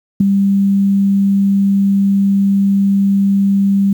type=tone with ADSR envelope; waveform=sine; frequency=197.6 Hz; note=G3; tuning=14 cents sharp; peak=-3 dBFS; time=0.2-3.93 s; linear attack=9 ms; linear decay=4 ms; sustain=-6 dB; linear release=4 ms; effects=7-bit